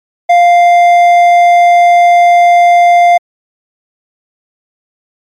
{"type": "tone with hard clipping", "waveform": "sine", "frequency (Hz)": 698.5, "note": "F5", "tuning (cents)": 0, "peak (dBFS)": -4, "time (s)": [0.29, 3.18], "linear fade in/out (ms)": 10, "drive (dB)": 6, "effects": ["MP3 64 kbps"]}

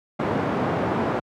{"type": "band-pass noise", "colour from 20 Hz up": "pink", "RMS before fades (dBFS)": -24, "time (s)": [0.19, 1.2], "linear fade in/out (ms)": 10, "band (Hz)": [150, 1100], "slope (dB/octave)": 12, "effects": ["high-pass 80 Hz 12 dB/octave"]}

